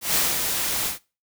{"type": "noise with ADSR envelope", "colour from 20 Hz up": "white", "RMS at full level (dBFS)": -20, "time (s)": [0.01, 0.99], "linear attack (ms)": 140, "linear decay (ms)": 200, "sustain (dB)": -5, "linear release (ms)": 130, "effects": ["noise-tail reverb RT60 0.3 s tail -21 dB re dry"]}